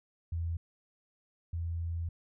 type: tone pair in turn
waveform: sine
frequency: 83.7 / 84.05 Hz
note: E2 / E2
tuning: +27 / +34 cents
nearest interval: unison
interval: 7 cents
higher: second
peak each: -31 / -32 dBFS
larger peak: first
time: 0.32-0.57 / 1.53-2.09 s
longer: second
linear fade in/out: 5 ms
effects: none